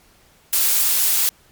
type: noise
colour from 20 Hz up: blue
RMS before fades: -17 dBFS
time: 0.53-1.29 s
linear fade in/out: 0 ms
effects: pink hiss -54 dBFS RMS until 1.51 s + MP3 96 kbps